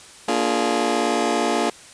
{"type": "chord", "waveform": "20% pulse", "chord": "Bb dominant seventh", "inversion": "none", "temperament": "just", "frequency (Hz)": [233.1, 291.4, 349.6, 419.5], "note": ["Bb3", "D4", "F4", "Ab4"], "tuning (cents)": [0, -13, 2, 17], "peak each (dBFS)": -20, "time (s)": [0.28, 1.7], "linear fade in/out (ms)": 5, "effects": ["white hiss -44 dBFS RMS until 1.93 s", "resampled to 22050 Hz"]}